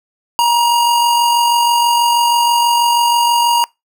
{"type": "tone with amplitude modulation", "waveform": "square", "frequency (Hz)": 947, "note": "A#5", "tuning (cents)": 27, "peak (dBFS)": -9, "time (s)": [0.39, 3.64], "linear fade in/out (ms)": 0, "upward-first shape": "sine", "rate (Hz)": 46.2, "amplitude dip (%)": 30, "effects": ["noise-tail reverb RT60 0.2 s tail -24 dB re dry"]}